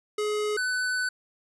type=tone pair in turn; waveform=square; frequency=421.3 / 1501.3 Hz; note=G#4 / F#6; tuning=+25 / +25 cents; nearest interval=octave + minor seventh; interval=2200 cents; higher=second; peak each=-26 dBFS; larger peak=neither; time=0.18-0.57 / 0.57-1.09 s; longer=second; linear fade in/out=5 ms; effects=resampled to 24000 Hz